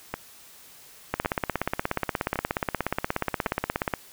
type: two click trains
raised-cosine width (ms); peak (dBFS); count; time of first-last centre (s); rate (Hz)
0.5; -9 / -13; 48 / 4; 1.14-3.938 / 0.14-3.466; 16.8 / 0.902
effects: white hiss -50 dBFS RMS until 4.12 s